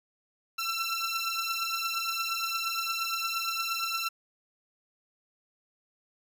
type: beating tone pair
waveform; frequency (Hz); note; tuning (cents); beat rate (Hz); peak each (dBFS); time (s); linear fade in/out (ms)
15% pulse; 1343 / 1351.6; E6 / E6; +32 / +43; 8.6; -25 / -27; 0.58-4.09; 10
effects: none